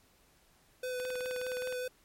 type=tone with vibrato; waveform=square; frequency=503 Hz; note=B4; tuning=32 cents sharp; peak=-35 dBFS; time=0.83-1.88 s; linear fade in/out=5 ms; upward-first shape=sine; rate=5 Hz; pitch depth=14 cents each way
type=click train; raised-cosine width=0.3 ms; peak=-28 dBFS; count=15; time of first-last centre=1-1.725 s; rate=19.3 Hz
effects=pink hiss -66 dBFS RMS until 2.04 s + MP3 64 kbps